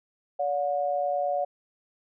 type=tone pair together; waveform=sine; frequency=573.1 / 722 Hz; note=D5 / F#5; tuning=-42 / -43 cents; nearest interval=major third; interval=399 cents; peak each=-27 dBFS; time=0.39-1.45 s; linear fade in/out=10 ms; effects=none